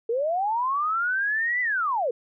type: linear two-way sweep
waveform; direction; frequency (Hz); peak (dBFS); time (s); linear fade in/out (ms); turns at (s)
sine; up then down; 440 to 2011 to 440; -22; 0.09-2.11; 5; 1.61
effects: none